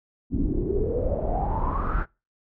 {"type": "noise with low-pass filter sweep", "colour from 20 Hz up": "brown", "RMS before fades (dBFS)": -25, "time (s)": [0.3, 2.06], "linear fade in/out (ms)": 50, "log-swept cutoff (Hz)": [250, 1500], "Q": 9.4, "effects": ["noise-tail reverb RT60 0.3 s tail -26 dB re dry"]}